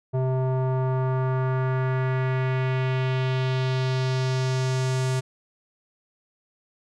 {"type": "tone with low-pass filter sweep", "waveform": "square", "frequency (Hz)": 130, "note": "C3", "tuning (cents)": -11, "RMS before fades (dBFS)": -24, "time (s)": [0.13, 5.21], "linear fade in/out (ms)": 20, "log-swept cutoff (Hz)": [680, 8400], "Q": 1.6, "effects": []}